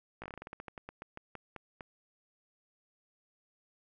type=slowing click train; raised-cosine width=0.5 ms; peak=-28 dBFS; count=19; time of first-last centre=0.22-1.808 s; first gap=17 ms; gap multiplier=1.17; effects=none